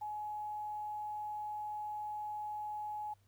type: tone with quantisation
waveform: sine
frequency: 843 Hz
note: G#5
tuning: 26 cents sharp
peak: -38 dBFS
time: 0.01-3.14 s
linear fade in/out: 10 ms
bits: 11
effects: added 99 Hz sine -66 dBFS peak until 3.27 s + pink hiss -75 dBFS RMS until 3.27 s